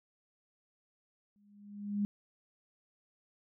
sine tone with exponential growth, 204.4 Hz, G#3, 27 cents flat, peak -27 dBFS, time 1.36-2.05 s, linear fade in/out 0 ms, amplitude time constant 150 ms, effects none

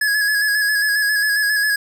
square tone with vibrato, 1684 Hz, G#6, 24 cents sharp, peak -16 dBFS, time 0.01-1.76 s, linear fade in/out 5 ms, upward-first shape square, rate 7.4 Hz, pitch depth 30 cents each way, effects none

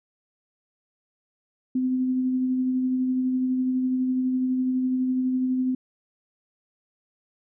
sine tone with tremolo, 256.3 Hz, C4, 36 cents flat, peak -20 dBFS, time 1.75-5.75 s, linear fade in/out 5 ms, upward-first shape sine, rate 12 Hz, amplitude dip 25%, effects none

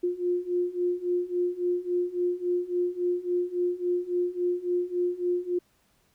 sine beating tone pair, 353 / 356.6 Hz, F4 / F4, +19 / +36 cents, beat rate 3.6 Hz, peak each -29 / -27 dBFS, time 0.03-5.59 s, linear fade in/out 10 ms, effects pink hiss -67 dBFS RMS until 6.14 s

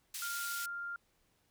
white band-pass noise, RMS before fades -42 dBFS, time 0.14-0.66 s, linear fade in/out 5 ms, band 2600 to 14000 Hz, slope 12 dB/octave
sine tone, 1396.9 Hz, F6, in tune, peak -38 dBFS, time 0.22-0.96 s, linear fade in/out 2 ms
effects pink hiss -74 dBFS RMS until 1.5 s

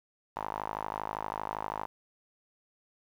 sawtooth tone with band-pass filter, 52.6 Hz, G#1, 23 cents sharp, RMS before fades -37 dBFS, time 0.36-1.86 s, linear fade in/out 0 ms, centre 930 Hz, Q 4.5, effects 10-bit

